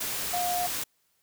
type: tone in noise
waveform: sine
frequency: 712 Hz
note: F5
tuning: 33 cents sharp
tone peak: -27 dBFS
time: 0.33-0.67 s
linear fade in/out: 10 ms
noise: white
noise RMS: -32 dBFS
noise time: 0-0.84 s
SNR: +2 dB
effects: white hiss -71 dBFS RMS until 1.22 s